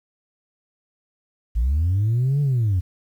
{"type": "linear two-way sweep", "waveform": "sine", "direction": "up then down", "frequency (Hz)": [51.91, 146.83, 84.8], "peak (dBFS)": -15, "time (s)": [1.55, 2.81], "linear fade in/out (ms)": 20, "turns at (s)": 2.41, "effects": ["tanh soft clip ceiling -15 dBFS", "9-bit"]}